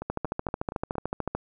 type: two click trains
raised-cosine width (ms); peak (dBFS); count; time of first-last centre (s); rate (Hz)
1; -14 / -20; 18 / 5; 0.1-1.35 / 0.02-0.955; 13.6 / 4.28
effects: none